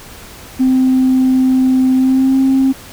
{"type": "tone with pitch glide", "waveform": "sine", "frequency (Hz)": [259.2, 266.3], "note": ["C4", "C4"], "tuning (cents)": [-16, 31], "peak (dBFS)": -7, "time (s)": [0.59, 2.73], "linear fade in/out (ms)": 20, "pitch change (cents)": 47, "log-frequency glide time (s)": [1.96, 2.36], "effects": ["tanh soft clip ceiling -5 dBFS", "pink hiss -35 dBFS RMS until 2.92 s"]}